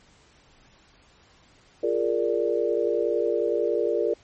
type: chord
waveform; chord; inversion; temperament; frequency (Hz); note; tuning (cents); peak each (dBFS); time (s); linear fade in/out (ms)
sine; Bb dominant seventh; second; equal; 349.2 / 415.3 / 466.2 / 587.3; F4 / Ab4 / Bb4 / D5; 0 / 0 / 0 / 0; -28 / -27 / -25 / -28; 1.83-4.14; 5
effects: pink hiss -57 dBFS RMS until 4.23 s + MP3 32 kbps